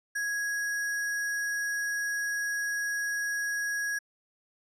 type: tone with sample-and-hold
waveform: sine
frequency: 1661.2 Hz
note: G#6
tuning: in tune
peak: -28 dBFS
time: 0.15-3.99 s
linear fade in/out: 10 ms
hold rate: 7350 Hz
effects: low-pass 12000 Hz 12 dB/octave